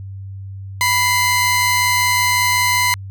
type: tone pair together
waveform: sawtooth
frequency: 987.8 / 2081 Hz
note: B5 / C7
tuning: 0 / -10 cents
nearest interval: octave + minor second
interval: 1290 cents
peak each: -13 dBFS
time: 0.81-2.94 s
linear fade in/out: 0 ms
effects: added 97 Hz sine -28 dBFS peak until 3.1 s